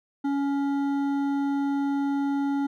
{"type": "tone with hard clipping", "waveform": "triangle", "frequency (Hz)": 280, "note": "C#4", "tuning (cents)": 18, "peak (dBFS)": -25, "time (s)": [0.24, 2.67], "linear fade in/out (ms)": 10, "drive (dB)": 13, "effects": []}